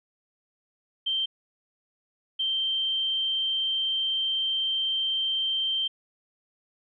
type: tone bursts at uneven times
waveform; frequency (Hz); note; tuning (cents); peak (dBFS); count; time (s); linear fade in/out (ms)
sine; 3136; G7; 0; -24; 2; 1.06-1.26 / 2.39-5.88; 10
effects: none